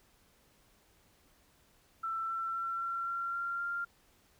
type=tone with pitch steps; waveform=sine; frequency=1335 / 1344.3 / 1353.6 / 1363.1 / 1372.5 / 1382.1 / 1391.7 Hz; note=E6 / E6 / E6 / F6 / F6 / F6 / F6; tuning=+22 / +34 / +45 / -42 / -31 / -18 / -6 cents; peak=-33 dBFS; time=2.03-3.85 s; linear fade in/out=10 ms; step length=260 ms; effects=pink hiss -67 dBFS RMS until 4.39 s